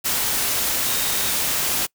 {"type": "tone in noise", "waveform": "sine", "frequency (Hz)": 3729, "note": "A#7", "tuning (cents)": 0, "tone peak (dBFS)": -32, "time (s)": [0.85, 1.32], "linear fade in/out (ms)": 20, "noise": "white", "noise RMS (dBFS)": -22, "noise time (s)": [0.04, 1.87], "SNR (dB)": -13, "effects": ["noise-tail reverb RT60 0.1 s tail -24 dB re dry"]}